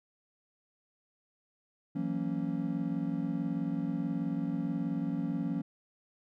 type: chord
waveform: triangle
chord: F# dominant seventh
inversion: third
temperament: just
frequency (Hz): 166.5 / 185 / 231.2 / 277.5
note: E3 / F#3 / A#3 / C#4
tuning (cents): +18 / 0 / -14 / +2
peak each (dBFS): -34 / -35 / -35 / -33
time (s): 1.95-5.62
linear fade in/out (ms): 10
effects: none